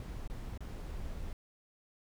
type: noise with dropouts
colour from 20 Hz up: brown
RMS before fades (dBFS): -41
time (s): 0-1.33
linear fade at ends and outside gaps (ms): 1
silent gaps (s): 0.276-0.299 / 0.577-0.606
effects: none